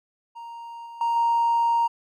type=tone with level steps; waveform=triangle; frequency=932.3 Hz; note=A#5; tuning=in tune; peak=-34 / -36 / -18 / -15 dBFS; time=0.35-1.88 s; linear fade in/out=20 ms; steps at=0.86 / 1.01 / 1.16 s; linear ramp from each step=2 ms; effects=tanh soft clip ceiling -15 dBFS